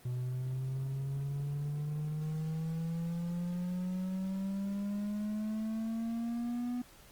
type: exponential sweep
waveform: triangle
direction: up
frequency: 123.4 to 246.9 Hz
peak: -31 dBFS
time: 0.05-6.82 s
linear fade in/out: 5 ms
effects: pink hiss -58 dBFS RMS until 7.11 s + Opus 24 kbps